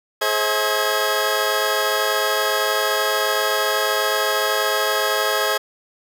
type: tone cluster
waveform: 20% pulse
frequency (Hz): 423.6 / 532 / 642 / 1644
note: G#4 / C5 / E5 / G#6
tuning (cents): +34 / +29 / -46 / -18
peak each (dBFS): -19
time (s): 0.21-5.58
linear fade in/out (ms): 10
effects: none